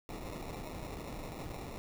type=noise with sample-and-hold; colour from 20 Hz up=pink; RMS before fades=-43 dBFS; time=0.09-1.78 s; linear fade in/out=0 ms; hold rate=1575 Hz; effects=none